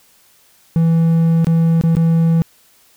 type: tone with dropouts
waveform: triangle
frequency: 164.81 Hz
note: E3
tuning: in tune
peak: -8 dBFS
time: 0.76-2.42 s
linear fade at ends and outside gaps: 0 ms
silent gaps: 1.445-1.469 / 1.812-1.837 / 1.952-1.968 s
effects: white hiss -52 dBFS RMS until 2.96 s